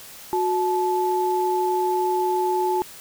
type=tone pair together; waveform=sine; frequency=365.1 / 867.9 Hz; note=F#4 / A5; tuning=-23 / -24 cents; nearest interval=octave + minor third; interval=1499 cents; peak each=-22 dBFS; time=0.33-2.82 s; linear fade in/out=0 ms; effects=white hiss -42 dBFS RMS until 3 s